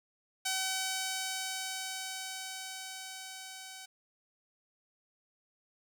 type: tone with level ramp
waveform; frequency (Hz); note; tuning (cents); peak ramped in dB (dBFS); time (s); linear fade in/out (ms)
5% pulse; 760; F#5; +46; -19 to -34; 0.45-3.86; 10
effects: none